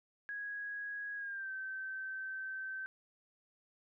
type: tone with pitch glide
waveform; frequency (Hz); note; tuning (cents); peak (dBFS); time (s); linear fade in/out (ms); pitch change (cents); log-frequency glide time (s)
sine; 1657 to 1546; G#6 to G6; -4 to -24; -39; 0.29-2.86; 0; -120; 1.16-1.51
effects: none